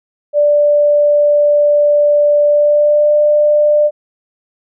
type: tone with pitch glide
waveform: sine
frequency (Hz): 587.3 to 595.5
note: D5 to D5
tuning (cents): 0 to +24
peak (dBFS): -7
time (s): 0.33-3.91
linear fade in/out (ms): 50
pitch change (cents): +24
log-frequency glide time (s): 2.46-3.13
effects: none